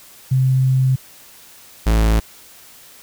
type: tone pair in turn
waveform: sine / 45% pulse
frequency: 130.81 / 54.62 Hz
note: C3 / A1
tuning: 0 / -12 cents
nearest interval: octave + minor third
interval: 1512 cents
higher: first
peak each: -12 dBFS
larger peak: neither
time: 0.31-0.96 / 1.86-2.2 s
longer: first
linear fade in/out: 10 ms
effects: white hiss -44 dBFS RMS until 3.02 s